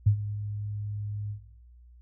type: tone with ADSR envelope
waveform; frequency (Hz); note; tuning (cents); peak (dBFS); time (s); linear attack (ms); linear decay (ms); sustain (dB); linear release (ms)
sine; 103.83; G#2; 0; -15; 0.06-1.4; 10; 90; -17; 95
effects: noise-tail reverb RT60 0.9 s tail -21 dB re dry + added 60 Hz sine -50 dBFS peak until 2.01 s